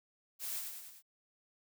blue noise with echo, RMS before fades -40 dBFS, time 0.39-0.63 s, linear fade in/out 50 ms, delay 99 ms, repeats 4, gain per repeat -4 dB, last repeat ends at 1.026 s, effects none

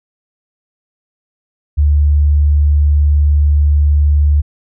sine tone, 73.42 Hz, D2, in tune, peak -7 dBFS, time 1.77-4.42 s, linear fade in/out 20 ms, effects none

